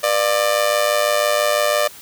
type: tone with amplitude modulation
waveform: sawtooth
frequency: 595 Hz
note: D5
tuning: 22 cents sharp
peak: -8 dBFS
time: 0.03-1.88 s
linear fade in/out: 10 ms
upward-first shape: sine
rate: 106 Hz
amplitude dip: 75%
effects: white hiss -40 dBFS RMS until 2.01 s